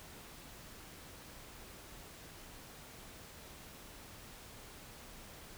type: silence
effects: pink hiss -53 dBFS RMS until 5.57 s